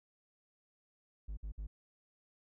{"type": "tone bursts", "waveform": "triangle", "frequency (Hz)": 51.2, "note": "G#1", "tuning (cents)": -24, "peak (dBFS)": -37, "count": 3, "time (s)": [1.28, 1.67], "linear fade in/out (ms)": 10, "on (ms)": 92, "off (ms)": 57, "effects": []}